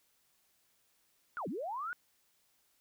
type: linear two-way sweep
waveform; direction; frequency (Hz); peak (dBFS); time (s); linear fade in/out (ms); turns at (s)
sine; down then up; 1500 to 155.56 to 1500; -36; 1.37-1.93; 0; 1.48
effects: white hiss -73 dBFS RMS until 2.8 s